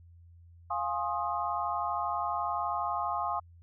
sine chord, F minor seventh, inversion none, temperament equal with one note detuned, 698.5 / 830.6 / 1063.6 / 1244.5 Hz, F5 / Ab5 / C6 / Eb6, 0 / 0 / +28 / 0 cents, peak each -35 / -35 / -34 / -35 dBFS, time 0.7-3.4 s, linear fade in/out 10 ms, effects added 85 Hz sine -52 dBFS peak until 3.62 s

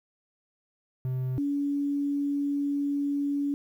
triangle / sine tone pair in turn, 128.7 / 284.5 Hz, C3 / C#4, -28 / +45 cents, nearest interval octave + major second, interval 1373 cents, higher second, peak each -25 dBFS, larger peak neither, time 1.05-1.38 / 1.38-3.54 s, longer second, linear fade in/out 0 ms, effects 10-bit

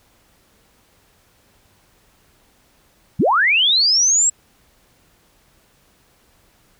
sine linear sweep, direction up, 98 to 7740 Hz, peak -12 dBFS, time 3.19-4.3 s, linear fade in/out 10 ms, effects pink hiss -57 dBFS RMS until 6.79 s

